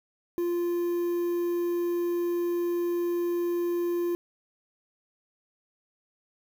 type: tone with quantisation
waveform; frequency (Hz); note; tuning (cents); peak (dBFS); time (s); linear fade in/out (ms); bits
triangle; 347.5; F4; -9; -23; 0.38-4.15; 0; 8
effects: none